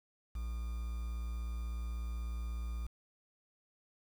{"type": "tone with quantisation", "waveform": "triangle", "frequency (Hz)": 58.2, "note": "A#1", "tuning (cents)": -2, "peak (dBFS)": -34, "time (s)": [0.35, 2.87], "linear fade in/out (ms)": 5, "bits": 9, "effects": []}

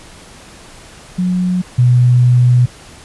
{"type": "tone pair in turn", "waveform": "sine", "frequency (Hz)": [181.5, 123.48], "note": ["F#3", "B2"], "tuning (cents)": [-33, 0], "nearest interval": "perfect fifth", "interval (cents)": 667, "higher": "first", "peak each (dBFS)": [-12, -6], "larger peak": "second", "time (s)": [[1.18, 1.62], [1.78, 2.66]], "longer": "second", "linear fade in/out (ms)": 10, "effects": ["pink hiss -38 dBFS RMS until 3.04 s", "resampled to 24000 Hz"]}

